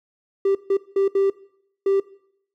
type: tone bursts at uneven times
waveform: triangle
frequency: 392 Hz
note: G4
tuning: in tune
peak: -13 dBFS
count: 5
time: 0.45-0.55 / 0.7-0.77 / 0.96-1.08 / 1.15-1.3 / 1.86-2 s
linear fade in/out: 5 ms
effects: noise-tail reverb RT60 0.7 s tail -21 dB re dry + tanh soft clip ceiling -10 dBFS